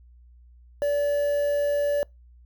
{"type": "tone with quantisation", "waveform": "triangle", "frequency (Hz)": 576, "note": "D5", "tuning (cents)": -34, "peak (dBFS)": -19, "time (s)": [0.82, 2.03], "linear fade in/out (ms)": 0, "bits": 7, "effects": ["noise-tail reverb RT60 0.2 s tail -26 dB re dry", "added 60 Hz sine -49 dBFS peak until 2.45 s"]}